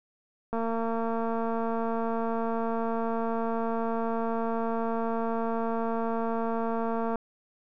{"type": "click train", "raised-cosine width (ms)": 1, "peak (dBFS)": -18, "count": 1512, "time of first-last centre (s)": [0.53, 7.157], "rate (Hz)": 228, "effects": []}